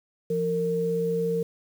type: tone pair together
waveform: sine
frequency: 171.74 / 458.5 Hz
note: F3 / A#4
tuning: -29 / -29 cents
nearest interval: octave + perfect fourth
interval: 1700 cents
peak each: -29 / -24 dBFS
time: 0.3-1.43 s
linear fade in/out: 5 ms
effects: 8-bit